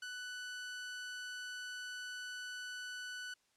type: tone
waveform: sawtooth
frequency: 1490 Hz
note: F#6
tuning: 12 cents sharp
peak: -39 dBFS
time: 0.02-3.34 s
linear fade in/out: 5 ms
effects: white hiss -75 dBFS RMS until 3.56 s + low-pass 8000 Hz 12 dB/octave